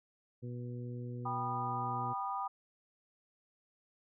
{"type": "harmonic tone", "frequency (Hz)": 122, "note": "B2", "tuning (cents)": -21, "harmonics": [1, 2, 3, 4], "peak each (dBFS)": [-40, -46, -50, -52], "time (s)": [0.42, 2.14], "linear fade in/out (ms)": 20}
{"type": "chord", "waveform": "sine", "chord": "G augmented", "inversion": "none", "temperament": "just", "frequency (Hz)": [784, 980, 1225], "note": ["G5", "B5", "D#6"], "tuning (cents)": [0, -14, -27], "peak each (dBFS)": -39, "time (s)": [1.25, 2.48], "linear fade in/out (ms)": 10}
{"effects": []}